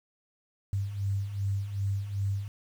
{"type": "beating tone pair", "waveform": "sine", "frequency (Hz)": [97.1, 99.7], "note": ["G2", "G2"], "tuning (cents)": [-16, 30], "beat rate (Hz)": 2.6, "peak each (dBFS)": [-35, -29], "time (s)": [0.73, 2.48], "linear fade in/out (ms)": 0, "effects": ["9-bit"]}